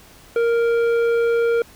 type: tone with tanh clipping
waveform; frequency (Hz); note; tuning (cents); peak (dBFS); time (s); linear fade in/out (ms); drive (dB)
triangle; 466.2; A#4; 0; -17; 0.36-1.62; 2; 14
effects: pink hiss -47 dBFS RMS until 1.75 s